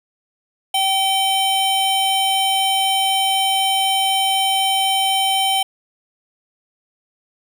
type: tone pair together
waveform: square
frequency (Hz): 772 / 3088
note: G5 / G7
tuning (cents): -27 / -27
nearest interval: 2 octaves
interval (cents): 2400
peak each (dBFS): -19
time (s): 0.74-5.63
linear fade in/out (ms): 5
effects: none